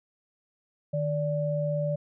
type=tone pair together; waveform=sine; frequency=152.6 / 582.7 Hz; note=D#3 / D5; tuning=-33 / -14 cents; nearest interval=octave + major seventh; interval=2319 cents; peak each=-28 dBFS; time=0.93-1.96 s; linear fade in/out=10 ms; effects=none